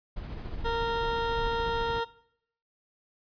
brown noise with tremolo, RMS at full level -35 dBFS, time 0.16-2.01 s, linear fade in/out 10 ms, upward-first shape sine, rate 14 Hz, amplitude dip 30%
20% pulse tone, 462.7 Hz, A#4, 13 cents flat, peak -23 dBFS, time 0.64-2.05 s, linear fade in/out 20 ms
effects noise-tail reverb RT60 0.7 s tail -19 dB re dry + resampled to 11025 Hz

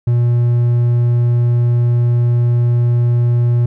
triangle tone, 120 Hz, B2, 49 cents flat, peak -8 dBFS, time 0.07-3.66 s, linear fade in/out 5 ms, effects none

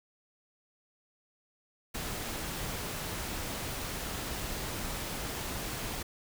pink noise, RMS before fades -37 dBFS, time 1.94-6.03 s, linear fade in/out 10 ms, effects none

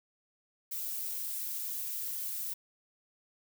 violet noise with flanger, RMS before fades -37 dBFS, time 0.71-2.54 s, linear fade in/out 10 ms, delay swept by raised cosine 1.7 to 3.8 ms, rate 3.8 Hz, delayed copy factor +0.5, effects none

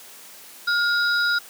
sine tone cluster, 1419 / 3870 / 4961 Hz, F6 / B7 / D#8, +27 / -36 / -6 cents, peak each -19 / -28 / -28 dBFS, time 0.67-1.39 s, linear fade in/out 10 ms, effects white hiss -44 dBFS RMS until 1.49 s + high-pass 200 Hz 12 dB/octave

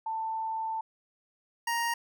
sine / 25% pulse tone pair in turn, 889 / 935.6 Hz, A5 / A#5, +18 / +6 cents, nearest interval minor second, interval 88 cents, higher second, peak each -30 / -24 dBFS, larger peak second, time 0.06-0.81 / 1.67-1.94 s, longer first, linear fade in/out 5 ms, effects none

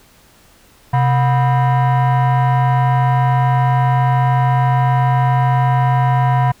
sine tone with frequency modulation, 130.1 Hz, C3, 9 cents flat, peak -8 dBFS, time 0.93-6.52 s, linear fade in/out 10 ms, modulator 853 Hz, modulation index 0.84, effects tanh soft clip ceiling -10 dBFS + pink hiss -49 dBFS RMS until 6.6 s

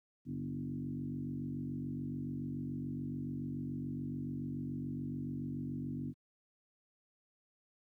sine tone with frequency modulation, 196 Hz, G3, in tune, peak -36 dBFS, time 0.25-6.14 s, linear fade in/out 50 ms, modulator 47 Hz, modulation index 2.1, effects high-pass 100 Hz 12 dB/octave + 13-bit

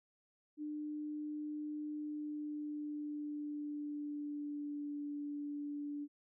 sine tone with pitch glide, 300 to 290.8 Hz, D4 to D4, +37 to -17 cents, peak -39 dBFS, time 0.57-6.08 s, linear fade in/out 50 ms, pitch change -54 cents, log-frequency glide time 1.95-5.04 s, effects none

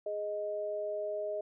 sine tone pair together, 415.8 / 623 Hz, G#4 / D#5, +2 / +2 cents, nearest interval perfect fifth, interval 700 cents, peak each -39 / -34 dBFS, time 0.06-1.41 s, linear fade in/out 5 ms, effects none

